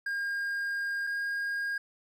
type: tone pair in turn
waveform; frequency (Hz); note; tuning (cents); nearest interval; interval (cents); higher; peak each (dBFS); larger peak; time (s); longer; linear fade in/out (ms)
triangle; 1615 / 1624.4; G#6 / G#6; -49 / -39; unison; 10; second; -28; neither; 0.06-1.07 / 1.07-1.78; first; 5
effects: none